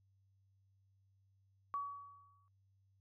sine tone with exponential decay, 1133 Hz, C#6, 37 cents sharp, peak -35 dBFS, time 1.74-2.48 s, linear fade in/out 0 ms, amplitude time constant 160 ms, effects added 97 Hz sine -70 dBFS peak until 3 s

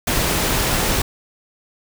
pink noise, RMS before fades -19 dBFS, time 0.07-1.02 s, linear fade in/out 5 ms, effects none

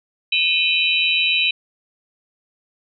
sine tone cluster, 2467 / 2634 / 3042 / 3888 Hz, D#7 / E7 / F#7 / B7, -15 / -2 / +47 / -28 cents, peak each -21 dBFS, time 0.32-1.51 s, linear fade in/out 5 ms, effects none

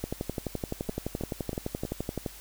two click trains, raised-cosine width 2 ms, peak -20 / -17 dBFS, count 4 / 27, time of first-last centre 0.89-1.852 / 0.04-2.262 s, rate 3.12 / 11.7 Hz, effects added 49 Hz sine -51 dBFS peak until 2.4 s + white hiss -48 dBFS RMS until 2.4 s

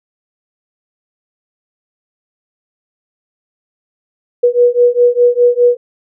sine beating tone pair, 483.2 / 488.1 Hz, B4 / B4, -38 / -20 cents, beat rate 4.9 Hz, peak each -10 dBFS, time 4.43-5.77 s, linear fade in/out 10 ms, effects none

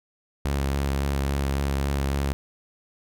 sawtooth tone with vibrato, 69.3 Hz, C#2, in tune, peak -19 dBFS, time 0.45-2.33 s, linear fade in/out 0 ms, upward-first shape square, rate 3.6 Hz, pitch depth 16 cents each way, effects none

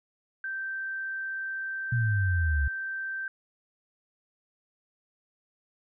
sine tone, 1561 Hz, G6, 8 cents flat, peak -31 dBFS, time 0.44-3.28 s, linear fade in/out 2 ms
sine exponential sweep, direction down, 123.47 to 67.6 Hz, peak -23 dBFS, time 1.92-2.68 s, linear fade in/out 5 ms
effects none

